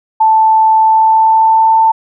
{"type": "tone with pitch glide", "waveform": "sine", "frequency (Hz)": [880, 891.3], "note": ["A5", "A5"], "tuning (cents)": [0, 22], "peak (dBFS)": -5, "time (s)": [0.2, 1.92], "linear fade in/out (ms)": 10, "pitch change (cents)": 22, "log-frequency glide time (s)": [0.78, 1.78], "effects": []}